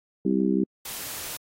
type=harmonic tone; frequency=65.41 Hz; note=C2; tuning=in tune; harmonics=3 / 4 / 5 / 6; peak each=-24 / -26 / -26 / -28 dBFS; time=0.25-0.64 s; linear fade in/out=5 ms
type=noise; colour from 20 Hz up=white; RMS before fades=-35 dBFS; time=0.85-1.37 s; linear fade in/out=5 ms
effects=AAC 48 kbps